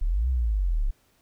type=linear two-way sweep; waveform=sine; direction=up then down; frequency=30.87 to 65.8 to 30.87 Hz; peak=-21 dBFS; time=0.01-0.91 s; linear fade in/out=10 ms; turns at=0.29 s; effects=pink hiss -65 dBFS RMS until 1.21 s